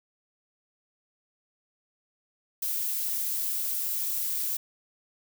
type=noise with amplitude modulation; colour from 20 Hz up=violet; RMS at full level=-28 dBFS; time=2.62-4.57 s; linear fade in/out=5 ms; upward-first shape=sine; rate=296 Hz; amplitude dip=40%; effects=none